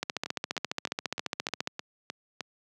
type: two click trains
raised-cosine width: 0.2 ms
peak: -12 / -17 dBFS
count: 25 / 8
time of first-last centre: 0.03-1.674 / 0.26-2.407 s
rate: 14.6 / 3.26 Hz
effects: high-pass 150 Hz 12 dB/octave